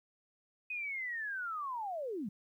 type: linear sweep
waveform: sine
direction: down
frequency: 2524 to 177 Hz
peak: -36 dBFS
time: 0.7-2.29 s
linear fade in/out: 5 ms
effects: 12-bit